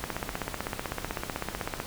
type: click train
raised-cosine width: 0.5 ms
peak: -15 dBFS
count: 29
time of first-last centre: 0.04-1.801 s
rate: 15.9 Hz
effects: pink hiss -40 dBFS RMS until 1.86 s